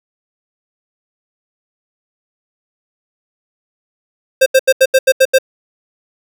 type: tone bursts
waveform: square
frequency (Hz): 527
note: C5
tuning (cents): +12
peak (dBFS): -6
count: 8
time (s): 4.41-5.386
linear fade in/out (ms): 10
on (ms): 52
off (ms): 80
effects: none